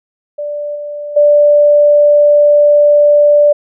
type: tone with level steps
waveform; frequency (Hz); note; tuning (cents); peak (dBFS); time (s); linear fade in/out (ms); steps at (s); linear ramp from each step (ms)
sine; 587.3; D5; 0; -17 / -20 / -4; 0.38-3.53; 10; 0.75 / 1.16; 10
effects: none